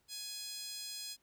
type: tone with high-pass filter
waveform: 15% pulse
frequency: 835 Hz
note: G#5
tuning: 9 cents sharp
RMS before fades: -44 dBFS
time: 0.08-1.17 s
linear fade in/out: 50 ms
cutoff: 5000 Hz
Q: 6
effects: pink hiss -75 dBFS RMS until 1.22 s